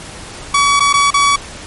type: tone with dropouts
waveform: sawtooth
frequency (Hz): 1135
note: C#6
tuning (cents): +41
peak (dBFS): -5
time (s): 0.54-1.36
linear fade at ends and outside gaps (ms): 5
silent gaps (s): 0.796-0.804 / 0.929-0.938 / 1.106-1.14
effects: pink hiss -31 dBFS RMS until 1.66 s + MP3 48 kbps